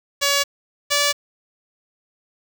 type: tone pair in turn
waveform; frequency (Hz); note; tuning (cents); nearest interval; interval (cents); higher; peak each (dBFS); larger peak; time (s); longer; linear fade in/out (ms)
5% pulse; 565 / 577.5; C#5 / D5; +33 / -29; unison; 38; second; -5; neither; 0.21-0.44 / 0.9-1.13; neither; 20
effects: 7-bit